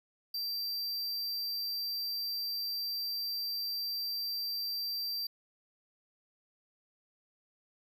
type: tone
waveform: square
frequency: 4699 Hz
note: D8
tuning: in tune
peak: -34 dBFS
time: 0.34-5.27 s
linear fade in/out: 5 ms
effects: none